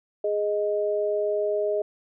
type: tone pair together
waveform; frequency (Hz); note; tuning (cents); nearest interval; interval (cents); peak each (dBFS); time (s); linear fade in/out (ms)
sine; 415.3 / 622.9; G#4 / D#5; 0 / +2; perfect fifth; 702; -25; 0.24-1.82; 5
effects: none